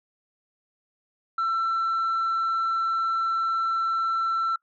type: tone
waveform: sine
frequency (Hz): 1341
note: E6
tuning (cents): +29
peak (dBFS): -20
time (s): 1.38-4.56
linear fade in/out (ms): 5
effects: noise-tail reverb RT60 0.1 s tail -22 dB re dry + tanh soft clip ceiling -21 dBFS